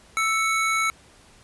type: tone pair together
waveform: square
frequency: 1318.5 / 2217 Hz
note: E6 / C#7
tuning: 0 / 0 cents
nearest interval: major sixth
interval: 900 cents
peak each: -24 dBFS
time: 0.17-0.9 s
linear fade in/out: 0 ms
effects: pink hiss -53 dBFS RMS until 1.43 s + resampled to 24000 Hz